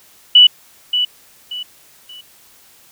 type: tone with echo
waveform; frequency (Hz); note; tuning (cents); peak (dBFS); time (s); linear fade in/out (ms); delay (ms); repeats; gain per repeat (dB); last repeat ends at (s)
sine; 2960; F#7; 0; -3; 0.35-0.47; 5; 580; 3; -10; 2.21
effects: white hiss -48 dBFS RMS until 2.91 s